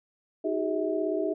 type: tone cluster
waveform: sine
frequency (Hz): 314.9 / 373.8 / 410.4 / 643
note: D#4 / F#4 / G#4 / E5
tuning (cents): +21 / +18 / -21 / -43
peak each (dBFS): -31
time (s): 0.44-1.34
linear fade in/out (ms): 10
effects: none